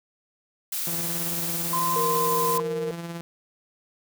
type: noise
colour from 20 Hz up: blue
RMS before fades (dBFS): -29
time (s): 0.72-2.58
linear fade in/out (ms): 5
type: tone with tremolo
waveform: sawtooth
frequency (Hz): 169.3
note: E3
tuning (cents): +46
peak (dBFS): -27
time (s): 0.87-3.21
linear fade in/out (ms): 0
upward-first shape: sine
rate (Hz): 18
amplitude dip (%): 40
type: tone with pitch glide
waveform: sine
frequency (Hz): 1032 to 1023.1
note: C6 to C6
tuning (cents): -24 to -39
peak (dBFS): -23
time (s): 1.73-2.6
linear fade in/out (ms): 2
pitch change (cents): -15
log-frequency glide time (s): 2.17-2.34
type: tone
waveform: sine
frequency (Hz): 466.2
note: A#4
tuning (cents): 0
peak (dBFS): -26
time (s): 1.96-2.91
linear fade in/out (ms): 0
effects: none